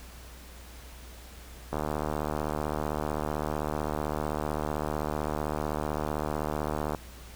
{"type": "click train", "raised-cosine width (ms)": 1, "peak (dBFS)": -16, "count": 396, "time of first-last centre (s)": [1.73, 6.948], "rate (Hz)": 75.7, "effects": ["added 60 Hz sine -46 dBFS peak until 7.35 s", "pink hiss -50 dBFS RMS until 7.35 s"]}